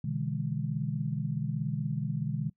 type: chord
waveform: sine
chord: E dominant seventh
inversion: second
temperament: just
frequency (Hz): 123.61 / 148.33 / 164.81 / 206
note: B2 / D3 / E3 / G#3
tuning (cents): +2 / +18 / 0 / -14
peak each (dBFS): -35 / -32 / -37 / -37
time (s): 0.04-2.5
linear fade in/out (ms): 5
effects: noise-tail reverb RT60 0.1 s tail -21 dB re dry